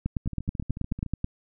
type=two click trains; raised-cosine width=5 ms; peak=-23 / -14 dBFS; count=12 / 12; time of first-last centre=0.26-1.063 / 0.06-1.244 s; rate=13.7 / 9.29 Hz; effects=none